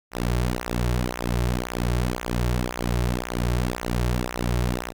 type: tone with flanger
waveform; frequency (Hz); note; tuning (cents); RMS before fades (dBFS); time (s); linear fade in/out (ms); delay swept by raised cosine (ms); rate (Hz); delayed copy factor
sawtooth; 60.6; B1; -32; -25; 0.11-4.93; 50; 0.21 to 4.11; 1.9; -0.9
effects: none